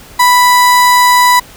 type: tone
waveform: 35% pulse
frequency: 987.8 Hz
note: B5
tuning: in tune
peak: -3 dBFS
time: 0.19-1.4 s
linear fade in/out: 10 ms
effects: pink hiss -36 dBFS RMS until 1.56 s